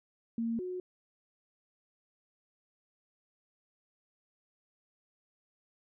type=tone pair in turn; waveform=sine; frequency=229.8 / 364.8 Hz; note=A#3 / F#4; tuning=-25 / -24 cents; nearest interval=minor sixth; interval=801 cents; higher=second; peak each=-30 / -35 dBFS; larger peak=first; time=0.38-0.59 / 0.59-0.8 s; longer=neither; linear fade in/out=2 ms; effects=none